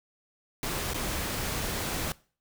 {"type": "noise with dropouts", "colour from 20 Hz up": "pink", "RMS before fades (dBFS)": -32, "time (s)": [0.63, 2.12], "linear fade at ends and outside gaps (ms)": 1, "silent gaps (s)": [0.935, 0.944], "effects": ["noise-tail reverb RT60 0.4 s tail -21 dB re dry"]}